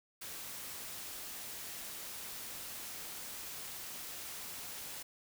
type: noise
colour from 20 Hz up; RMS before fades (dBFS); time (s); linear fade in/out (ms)
white; -45; 0.21-5.03; 10
effects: none